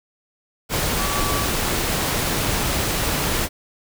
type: tone in noise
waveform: sine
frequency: 1147 Hz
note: D6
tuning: 41 cents flat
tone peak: -27 dBFS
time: 0.96-1.49 s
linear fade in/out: 50 ms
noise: pink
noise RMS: -22 dBFS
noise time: 0.69-3.49 s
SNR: -8 dB
effects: none